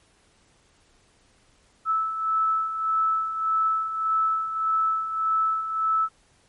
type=beating tone pair; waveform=sine; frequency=1308 / 1309.7 Hz; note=E6 / E6; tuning=-14 / -12 cents; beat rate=1.7 Hz; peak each=-29 / -22 dBFS; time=1.85-6.09 s; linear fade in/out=50 ms; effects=pink hiss -61 dBFS RMS until 6.48 s + MP3 48 kbps